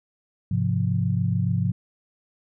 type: chord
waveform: sine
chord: F minor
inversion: first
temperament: equal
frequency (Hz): 103.83 / 130.81 / 174.61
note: Ab2 / C3 / F3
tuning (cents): 0 / 0 / 0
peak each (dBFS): -24 / -25 / -25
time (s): 0.51-1.72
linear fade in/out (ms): 5
effects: none